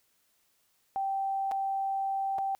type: tone with dropouts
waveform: sine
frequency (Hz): 780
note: G5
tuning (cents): -9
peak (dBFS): -28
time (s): 0.96-2.55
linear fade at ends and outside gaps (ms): 0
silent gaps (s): 1.513-1.518 / 2.383-2.387
effects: white hiss -71 dBFS RMS until 2.59 s